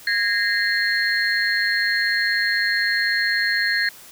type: tone cluster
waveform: sine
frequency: 1643 / 1844 / 2060 / 4240 Hz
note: G#6 / A#6 / C7 / C8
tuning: -19 / -19 / -28 / +22 cents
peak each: -22 / -22 / -28 / -25 dBFS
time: 0.07-3.89 s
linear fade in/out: 2 ms
effects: white hiss -44 dBFS RMS until 4.11 s